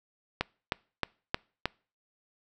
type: click train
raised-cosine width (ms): 0.3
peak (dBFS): -11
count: 5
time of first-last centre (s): 0.41-1.656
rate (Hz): 3.21
effects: noise-tail reverb RT60 0.4 s tail -25 dB re dry